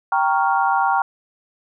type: chord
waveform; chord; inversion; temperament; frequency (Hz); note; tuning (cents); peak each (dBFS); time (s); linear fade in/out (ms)
sine; G half-diminished seventh; none; equal; 784 / 932.3 / 1108.7 / 1396.9; G5 / Bb5 / Db6 / F6; 0 / 0 / 0 / 0; -19 / -20 / -23 / -23; 0.12-1.02; 2
effects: none